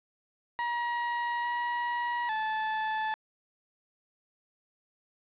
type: tone with pitch steps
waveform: 30% pulse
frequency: 953 / 959 / 871 Hz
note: A#5 / A#5 / A5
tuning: +38 / +49 / -18 cents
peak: -26 dBFS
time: 0.59-3.14 s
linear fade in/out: 0 ms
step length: 850 ms
effects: resampled to 8000 Hz + 9-bit